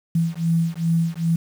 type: beating tone pair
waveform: sine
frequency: 164.81 / 167.31 Hz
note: E3 / E3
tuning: 0 / +26 cents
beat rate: 2.5 Hz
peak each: -21 / -21 dBFS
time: 0.15-1.36 s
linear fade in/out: 5 ms
effects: 7-bit